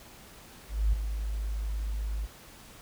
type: tone with ADSR envelope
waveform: sine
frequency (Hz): 52.4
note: G#1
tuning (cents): +16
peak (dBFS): -19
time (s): 0.68-2.27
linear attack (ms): 250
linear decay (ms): 6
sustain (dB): -10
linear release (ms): 24
effects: tanh soft clip ceiling -17 dBFS + pink hiss -51 dBFS RMS until 2.81 s